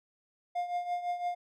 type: tone with tremolo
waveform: triangle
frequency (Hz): 707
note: F5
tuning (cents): +21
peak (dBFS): -26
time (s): 0.55-1.35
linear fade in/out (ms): 10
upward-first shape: triangle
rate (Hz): 5.9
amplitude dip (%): 75
effects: none